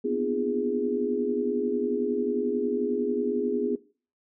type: tone cluster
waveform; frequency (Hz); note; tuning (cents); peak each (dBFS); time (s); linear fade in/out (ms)
sine; 241 / 252.1 / 301.5 / 345.4 / 413.1; B3 / B3 / D4 / F4 / G#4; -42 / +36 / +46 / -19 / -9; -35 / -30 / -35 / -33 / -27; 0.04-3.76; 10
effects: noise-tail reverb RT60 0.4 s tail -19 dB re dry